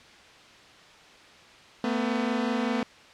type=tone pair together; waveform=sawtooth; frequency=225.2 / 250.4 Hz; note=A3 / B3; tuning=+40 / +24 cents; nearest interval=major second; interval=184 cents; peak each=-24 dBFS; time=1.84-2.83 s; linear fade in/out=2 ms; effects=white hiss -51 dBFS RMS until 3.13 s + low-pass 4000 Hz 12 dB/octave